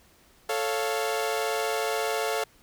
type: chord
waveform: sawtooth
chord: A augmented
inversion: none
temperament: equal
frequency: 440 / 554.4 / 698.5 Hz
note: A4 / C#5 / E#5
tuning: 0 / 0 / 0 cents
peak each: -25 / -28 / -27 dBFS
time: 0.49-2.44 s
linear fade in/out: 5 ms
effects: pink hiss -59 dBFS RMS until 2.62 s